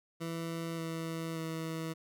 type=tone with pitch steps; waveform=20% pulse; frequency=165.6 / 163.7 / 161.82 Hz; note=E3 / E3 / E3; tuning=+8 / -12 / -32 cents; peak=-31 dBFS; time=0.2-1.94 s; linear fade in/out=20 ms; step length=580 ms; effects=none